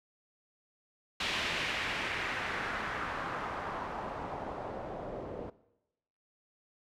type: noise with low-pass filter sweep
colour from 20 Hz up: white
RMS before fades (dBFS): -37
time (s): 1.2-5.5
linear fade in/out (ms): 5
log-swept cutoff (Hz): 3200 to 500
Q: 1.6
effects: noise-tail reverb RT60 0.9 s tail -19 dB re dry